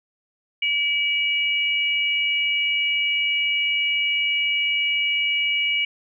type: tone pair together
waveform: sine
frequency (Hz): 2300 / 2898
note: D7 / F#7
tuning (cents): -37 / -37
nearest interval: major third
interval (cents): 400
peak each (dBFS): -21 / -23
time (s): 0.62-5.85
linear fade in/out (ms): 5
effects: none